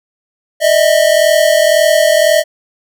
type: tone pair together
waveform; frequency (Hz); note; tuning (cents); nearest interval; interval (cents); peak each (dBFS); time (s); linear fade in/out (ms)
square; 607 / 648.9; D#5 / E5; -43 / -27; minor second; 116; -11; 0.6-2.44; 50
effects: none